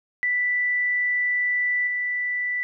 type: tone with level steps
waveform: sine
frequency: 1975.5 Hz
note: B6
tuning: in tune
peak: -20 / -23 dBFS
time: 0.23-2.63 s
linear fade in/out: 0 ms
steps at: 1.87 s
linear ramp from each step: 2 ms
effects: none